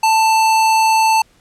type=tone; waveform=square; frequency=885 Hz; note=A5; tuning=10 cents sharp; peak=-11 dBFS; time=0.03-1.22 s; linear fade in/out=5 ms; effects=pink hiss -54 dBFS RMS until 1.4 s + low-pass 10000 Hz 12 dB/octave